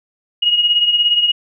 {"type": "beating tone pair", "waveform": "sine", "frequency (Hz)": [2881, 2898], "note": ["F#7", "F#7"], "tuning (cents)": [-47, -37], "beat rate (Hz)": 17, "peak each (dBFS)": [-12, -19], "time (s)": [0.42, 1.32], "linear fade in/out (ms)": 10, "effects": []}